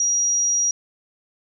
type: tone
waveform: sine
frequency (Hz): 5740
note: F8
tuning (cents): +47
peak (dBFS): -17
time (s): 0-0.71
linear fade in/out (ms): 2
effects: none